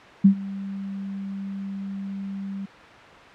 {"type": "tone with ADSR envelope", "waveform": "sine", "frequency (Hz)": 196, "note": "G3", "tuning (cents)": 0, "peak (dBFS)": -8, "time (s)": [0.24, 2.66], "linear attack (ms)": 12, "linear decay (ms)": 90, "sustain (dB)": -21, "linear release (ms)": 10, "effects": ["white hiss -44 dBFS RMS until 3.34 s", "low-pass 2000 Hz 12 dB/octave"]}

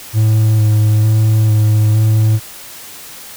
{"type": "tone with vibrato", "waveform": "triangle", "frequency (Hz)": 108.2, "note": "A2", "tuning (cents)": -29, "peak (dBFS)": -6, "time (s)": [0.13, 2.4], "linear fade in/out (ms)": 50, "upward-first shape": "square", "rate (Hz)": 1.1, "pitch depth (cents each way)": 15, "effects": ["white hiss -33 dBFS RMS until 3.36 s"]}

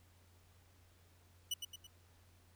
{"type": "tone with echo", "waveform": "sawtooth", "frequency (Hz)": 2960, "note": "F#7", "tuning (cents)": 0, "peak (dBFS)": -32, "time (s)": [1.51, 1.54], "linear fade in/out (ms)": 5, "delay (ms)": 110, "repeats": 3, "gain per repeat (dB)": -6, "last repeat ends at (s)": 1.87, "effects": ["added 88 Hz sine -65 dBFS peak until 2.55 s", "pink hiss -70 dBFS RMS until 2.55 s"]}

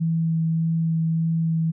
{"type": "tone with vibrato", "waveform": "sine", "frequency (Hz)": 163.2, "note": "E3", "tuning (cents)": -17, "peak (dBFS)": -19, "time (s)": [0, 1.72], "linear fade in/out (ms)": 20, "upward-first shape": "sine", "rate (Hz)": 1.7, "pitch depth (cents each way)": 9, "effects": []}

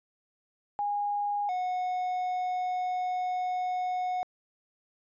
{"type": "tone pair in turn", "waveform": ["sine", "triangle"], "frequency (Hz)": [820, 731], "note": ["G#5", "F#5"], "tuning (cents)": [-22, -21], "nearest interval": "major second", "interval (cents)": 199, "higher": "first", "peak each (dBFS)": [-27, -26], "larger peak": "second", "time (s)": [[0.79, 1.49], [1.49, 4.23]], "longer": "second", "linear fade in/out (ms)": 0, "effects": ["resampled to 16000 Hz"]}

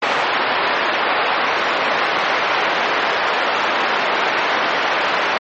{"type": "band-pass noise", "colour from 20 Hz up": "pink", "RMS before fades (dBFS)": -18, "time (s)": [0.02, 5.38], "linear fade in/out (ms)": 5, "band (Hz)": [630, 2400], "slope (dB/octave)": 12, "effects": ["low-pass 6000 Hz 12 dB/octave", "MP3 32 kbps"]}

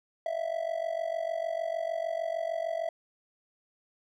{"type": "tone with amplitude modulation", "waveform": "triangle", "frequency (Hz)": 659.3, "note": "E5", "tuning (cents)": 0, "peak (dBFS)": -24, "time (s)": [0.26, 2.89], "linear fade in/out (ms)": 2, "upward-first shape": "sine", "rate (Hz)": 46.6, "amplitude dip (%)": 85, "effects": []}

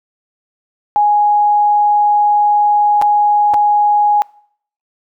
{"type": "tone with dropouts", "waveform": "sine", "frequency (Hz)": 830.6, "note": "G#5", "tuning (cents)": 0, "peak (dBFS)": -8, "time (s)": [0.96, 4.22], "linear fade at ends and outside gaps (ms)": 0, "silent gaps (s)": [[3.015, 3.022], [3.537, 3.542]], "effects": ["noise-tail reverb RT60 0.6 s tail -24 dB re dry"]}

